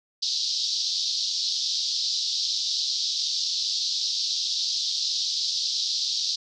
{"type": "band-pass noise", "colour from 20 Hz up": "white", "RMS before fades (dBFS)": -27, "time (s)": [0.22, 6.36], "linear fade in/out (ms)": 10, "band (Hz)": [3700, 5400], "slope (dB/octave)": 48, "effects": []}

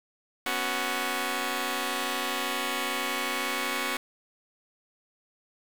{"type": "chord", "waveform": "5% pulse", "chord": "B suspended second", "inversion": "none", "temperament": "just", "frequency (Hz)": [246.9, 277.8, 370.4], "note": ["B3", "C#4", "F#4"], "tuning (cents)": [0, 4, 2], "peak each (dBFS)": -22, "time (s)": [0.46, 3.97], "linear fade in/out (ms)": 2, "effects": ["7-bit"]}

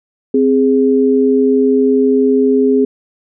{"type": "tone pair together", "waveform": "sine", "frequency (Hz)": [261.6, 413.9], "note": ["C4", "G#4"], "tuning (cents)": [0, -6], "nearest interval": "minor sixth", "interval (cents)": 794, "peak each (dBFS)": -11, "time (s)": [0.34, 2.85], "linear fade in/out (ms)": 5, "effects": []}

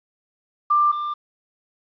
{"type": "tone pair in turn", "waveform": ["sine", "triangle"], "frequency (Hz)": [1186, 1190.4], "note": ["D6", "D6"], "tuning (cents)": [17, 23], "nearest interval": "unison", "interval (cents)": 6, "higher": "second", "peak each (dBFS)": [-14, -22], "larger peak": "first", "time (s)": [[0.7, 0.92], [0.92, 1.14]], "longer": "neither", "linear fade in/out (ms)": 10, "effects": ["resampled to 11025 Hz", "9-bit"]}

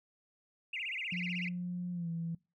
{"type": "tone with vibrato", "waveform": "sine", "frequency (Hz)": 2396, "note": "D7", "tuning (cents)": 34, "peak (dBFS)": -35, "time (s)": [0.73, 1.49], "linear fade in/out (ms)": 5, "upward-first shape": "sine", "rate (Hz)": 16, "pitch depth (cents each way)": 300}
{"type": "tone with pitch glide", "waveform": "sine", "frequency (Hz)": [177.7, 166.76], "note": ["F3", "E3"], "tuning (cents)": [30, 20], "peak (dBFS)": -34, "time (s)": [1.12, 2.35], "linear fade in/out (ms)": 5, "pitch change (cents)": -110, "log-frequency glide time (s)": [1.92, 2.09]}
{"effects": ["noise-tail reverb RT60 0.3 s tail -24 dB re dry", "tanh soft clip ceiling -28 dBFS"]}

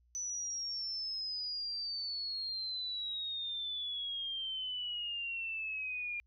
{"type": "exponential sweep", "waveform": "sine", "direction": "down", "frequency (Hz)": [6000, 2401], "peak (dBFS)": -36, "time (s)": [0.15, 6.2], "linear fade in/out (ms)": 0, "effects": ["added 60 Hz sine -66 dBFS peak until 6.26 s"]}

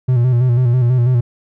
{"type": "tone with vibrato", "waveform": "triangle", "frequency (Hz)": 123.47, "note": "B2", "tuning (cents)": 0, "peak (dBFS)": -8, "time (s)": [0.08, 1.21], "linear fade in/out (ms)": 10, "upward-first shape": "square", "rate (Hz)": 6.1, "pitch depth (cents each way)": 57, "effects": []}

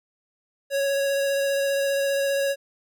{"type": "tone with vibrato", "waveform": "square", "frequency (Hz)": 554.4, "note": "C#5", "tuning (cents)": 0, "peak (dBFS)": -22, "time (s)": [0.7, 2.56], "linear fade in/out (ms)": 50, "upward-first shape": "square", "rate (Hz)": 15, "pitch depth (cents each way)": 9, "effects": []}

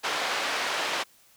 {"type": "band-pass noise", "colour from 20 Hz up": "pink", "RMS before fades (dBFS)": -29, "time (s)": [0.03, 1.04], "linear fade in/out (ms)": 20, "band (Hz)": [680, 4400], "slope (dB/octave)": 12, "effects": ["white hiss -59 dBFS RMS until 1.36 s"]}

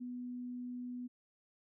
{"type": "tone", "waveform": "sine", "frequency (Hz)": 246.9, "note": "B3", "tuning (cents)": 0, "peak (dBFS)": -40, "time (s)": [0, 1.08], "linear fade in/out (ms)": 20, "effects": []}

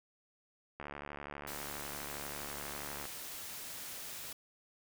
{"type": "click train", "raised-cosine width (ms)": 0.5, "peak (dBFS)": -28, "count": 164, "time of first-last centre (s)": [0.8, 3.054], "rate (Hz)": 72.3}
{"type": "noise", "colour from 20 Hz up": "white", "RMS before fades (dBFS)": -45, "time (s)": [1.47, 4.33], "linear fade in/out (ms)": 5}
{"effects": []}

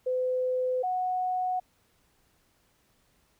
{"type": "tone pair in turn", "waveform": "sine", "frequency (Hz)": [508, 735.9], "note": ["B4", "F#5"], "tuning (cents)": [49, -10], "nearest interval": "tritone", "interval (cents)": 641, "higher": "second", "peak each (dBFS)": [-25, -26], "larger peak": "first", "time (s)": [[0.06, 0.83], [0.83, 1.6]], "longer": "neither", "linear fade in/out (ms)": 10, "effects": ["pink hiss -68 dBFS RMS until 3.39 s"]}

